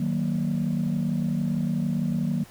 sine chord, D# minor, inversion none, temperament just, 155.56 / 186.68 / 233.3 Hz, D#3 / F#3 / A#3, 0 / +16 / +2 cents, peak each -26 dBFS, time 0-2.44 s, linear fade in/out 5 ms, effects tanh soft clip ceiling -18 dBFS + pink hiss -50 dBFS RMS until 2.5 s

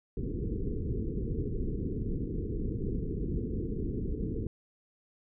pink low-pass noise, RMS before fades -33 dBFS, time 0.17-4.47 s, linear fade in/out 2 ms, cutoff 460 Hz, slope 96 dB/octave, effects none

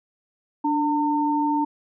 sine tone pair together, 293.7 / 906.9 Hz, D4 / A#5, 0 / -48 cents, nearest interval octave + minor sixth, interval 1952 cents, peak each -22 dBFS, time 0.64-1.65 s, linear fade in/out 10 ms, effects none

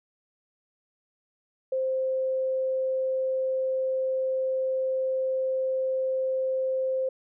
sine tone, 523.3 Hz, C5, in tune, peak -24 dBFS, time 1.72-7.09 s, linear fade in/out 5 ms, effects none

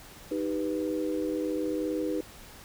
sine chord, Eb augmented, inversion none, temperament equal, 311.1 / 392 / 493.9 Hz, Eb4 / G4 / B4, 0 / 0 / 0 cents, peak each -30 / -34 / -33 dBFS, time 0.31-2.21 s, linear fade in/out 5 ms, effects pink hiss -49 dBFS RMS until 2.64 s

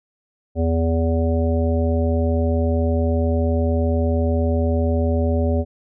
harmonic tone, 82.2 Hz, E2, 4 cents flat, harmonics 1 / 3 / 5 / 7 / 9, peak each -18 / -23 / -26 / -25 / -33 dBFS, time 0.55-5.65 s, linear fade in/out 50 ms, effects none

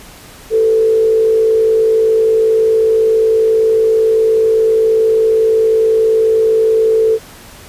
sine tone with frequency modulation, 443.8 Hz, A4, 15 cents sharp, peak -8 dBFS, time 0.5-7.19 s, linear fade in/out 50 ms, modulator 54.8 Hz, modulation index 0.4, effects pink hiss -37 dBFS RMS until 7.68 s + resampled to 32000 Hz

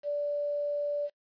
sine tone with quantisation, 582 Hz, D5, 16 cents flat, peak -28 dBFS, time 0.03-1.1 s, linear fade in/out 50 ms, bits 9, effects noise-tail reverb RT60 0.1 s tail -25 dB re dry + resampled to 11025 Hz

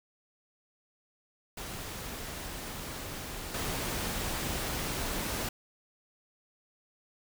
pink noise with level steps, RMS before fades -40 / -34 dBFS, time 1.57-5.49 s, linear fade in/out 5 ms, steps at 3.54 s, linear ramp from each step 5 ms, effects none

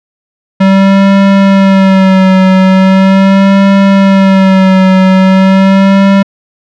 square tone with vibrato, 192.2 Hz, G3, 34 cents flat, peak -3 dBFS, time 0.6-6.23 s, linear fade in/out 10 ms, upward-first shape sine, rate 0.4 Hz, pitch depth 37 cents each way, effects low-pass 3000 Hz 12 dB/octave

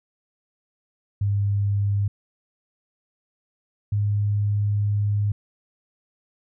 sine tone pair in turn, 101 / 103.06 Hz, G#2 / G#2, -48 / -13 cents, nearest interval unison, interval 35 cents, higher second, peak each -19 / -19 dBFS, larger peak neither, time 1.21-2.08 / 3.92-5.32 s, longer second, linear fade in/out 5 ms, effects none

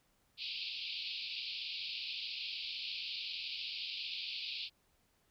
white band-pass noise, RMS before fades -42 dBFS, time 0.37-4.7 s, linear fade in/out 50 ms, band 2400 to 4800 Hz, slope 96 dB/octave, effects pink hiss -74 dBFS RMS until 5.3 s

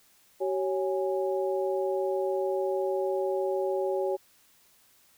sine tone cluster, 381.4 / 555 / 827 Hz, G4 / C#5 / G#5, -47 / +2 / -8 cents, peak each -28 / -30 / -36 dBFS, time 0.4-4.17 s, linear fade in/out 20 ms, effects white hiss -62 dBFS RMS until 5.17 s

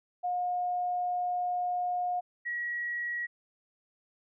sine tone pair in turn, 717 / 1914.2 Hz, F5 / A#6, +45 / +45 cents, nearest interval octave + perfect fourth, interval 1700 cents, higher second, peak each -28 / -31 dBFS, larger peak first, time 0.23-2.21 / 2.45-3.27 s, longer first, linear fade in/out 20 ms, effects none

